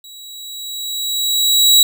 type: tone with level ramp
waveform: sawtooth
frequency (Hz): 3886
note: B7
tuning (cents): -29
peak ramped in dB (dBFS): -33 to -3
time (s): 0.04-1.83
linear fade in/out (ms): 2
effects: none